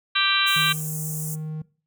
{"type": "harmonic tone", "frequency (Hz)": 392, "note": "G4", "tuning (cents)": 0, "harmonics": [3, 4, 5, 6, 7, 8, 9, 10], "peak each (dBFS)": [-26, -25, -34, -27, -27, -26, -33, -24], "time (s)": [0.15, 0.73], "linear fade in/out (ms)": 10}
{"type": "high-pass noise", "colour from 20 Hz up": "pink", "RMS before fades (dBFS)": -33, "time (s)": [0.46, 1.36], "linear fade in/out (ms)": 20, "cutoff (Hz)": 6700, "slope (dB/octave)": 48}
{"type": "tone", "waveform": "triangle", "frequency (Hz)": 155.56, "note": "D#3", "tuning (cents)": 0, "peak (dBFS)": -26, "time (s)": [0.56, 1.62], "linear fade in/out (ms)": 5}
{"effects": ["noise-tail reverb RT60 0.4 s tail -21 dB re dry"]}